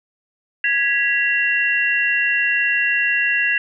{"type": "tone cluster", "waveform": "sine", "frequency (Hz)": [1661, 1962, 2743], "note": ["G#6", "B6", "F7"], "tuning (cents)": [0, -12, -32], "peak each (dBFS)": [-19, -21, -20], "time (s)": [0.64, 3.58], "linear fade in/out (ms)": 2, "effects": []}